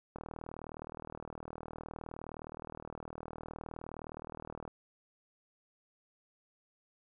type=click train; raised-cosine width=1 ms; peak=-29 dBFS; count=179; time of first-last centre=0.16-4.678 s; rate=39.4 Hz; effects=none